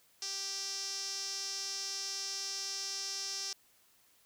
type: tone with band-pass filter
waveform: sawtooth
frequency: 392 Hz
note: G4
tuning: in tune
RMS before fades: -39 dBFS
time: 0.22-3.53 s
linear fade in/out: 2 ms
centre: 5500 Hz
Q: 6
effects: white hiss -67 dBFS RMS until 4.25 s

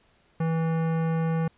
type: tone with hard clipping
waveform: sine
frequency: 163 Hz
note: E3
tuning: 19 cents flat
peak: -25 dBFS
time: 0.4-1.48 s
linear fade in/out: 5 ms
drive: 17 dB
effects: pink hiss -63 dBFS RMS until 1.57 s + resampled to 8000 Hz

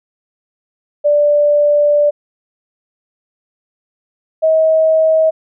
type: tone pair in turn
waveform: sine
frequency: 587.3 / 636.8 Hz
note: D5 / D#5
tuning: 0 / +40 cents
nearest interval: minor second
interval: 140 cents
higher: second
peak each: -8 dBFS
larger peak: neither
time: 1.04-2.11 / 4.42-5.31 s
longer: first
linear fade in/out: 20 ms
effects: none

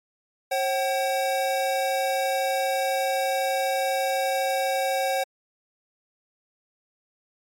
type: tone pair together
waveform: square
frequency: 539 / 761 Hz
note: C#5 / F#5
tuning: -49 / +48 cents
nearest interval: tritone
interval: 597 cents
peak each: -26 dBFS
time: 0.51-5.24 s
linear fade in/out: 10 ms
effects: MP3 64 kbps

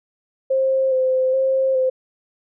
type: tone with vibrato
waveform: sine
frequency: 524 Hz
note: C5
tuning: 2 cents sharp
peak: -15 dBFS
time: 0.5-1.9 s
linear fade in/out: 10 ms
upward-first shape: square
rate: 1.2 Hz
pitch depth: 20 cents each way
effects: none

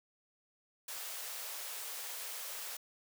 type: high-pass noise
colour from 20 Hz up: white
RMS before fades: -43 dBFS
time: 0.88-2.77 s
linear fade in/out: 5 ms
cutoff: 440 Hz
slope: 48 dB/octave
effects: none

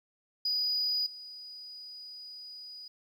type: tone with level steps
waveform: sine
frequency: 4932 Hz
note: D#8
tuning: 16 cents flat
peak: -26 / -43 dBFS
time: 0.45-2.88 s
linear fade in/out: 5 ms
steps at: 1.06 s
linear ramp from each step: 5 ms
effects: tanh soft clip ceiling -24 dBFS + 11-bit

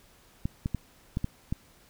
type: clicks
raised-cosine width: 5 ms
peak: -16 dBFS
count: 6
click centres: 0.455 / 0.659 / 0.747 / 1.171 / 1.244 / 1.525 s
effects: pink hiss -59 dBFS RMS until 1.89 s

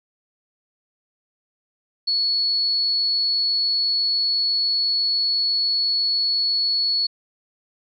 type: tone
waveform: sine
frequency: 4394 Hz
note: C#8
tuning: 16 cents flat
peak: -18 dBFS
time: 2.07-7.07 s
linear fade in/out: 10 ms
effects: none

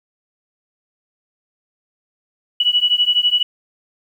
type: beating tone pair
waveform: sine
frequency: 2935 / 2947 Hz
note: F#7 / F#7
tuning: -15 / -8 cents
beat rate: 12 Hz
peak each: -16 dBFS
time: 2.6-3.43 s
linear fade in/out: 5 ms
effects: 8-bit

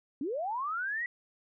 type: linear sweep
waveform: sine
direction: up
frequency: 250.1 to 1974 Hz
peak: -31 dBFS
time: 0.21-1.06 s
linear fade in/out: 2 ms
effects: none

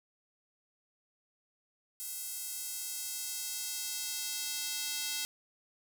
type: tone with high-pass filter sweep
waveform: square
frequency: 293.7 Hz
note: D4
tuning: in tune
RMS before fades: -38 dBFS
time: 2-5.25 s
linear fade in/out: 0 ms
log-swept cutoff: 9100 to 3900 Hz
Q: 0.89
effects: none

